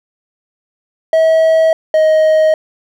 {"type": "tone pair in turn", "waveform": "triangle", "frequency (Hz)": [644, 627.1], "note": ["E5", "D#5"], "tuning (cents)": [-41, 13], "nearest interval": "unison", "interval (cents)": 46, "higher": "first", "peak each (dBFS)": -5, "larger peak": "neither", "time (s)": [[1.13, 1.73], [1.94, 2.54]], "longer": "neither", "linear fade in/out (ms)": 2, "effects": []}